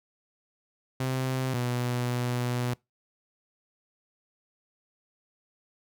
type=tone pair in turn; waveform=sawtooth; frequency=130.2 / 122.89 Hz; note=C3 / B2; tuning=-8 / -8 cents; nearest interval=minor second; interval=100 cents; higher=first; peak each=-23 dBFS; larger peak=neither; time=1-1.54 / 1.54-2.74 s; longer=second; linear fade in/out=5 ms; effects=noise-tail reverb RT60 0.2 s tail -24 dB re dry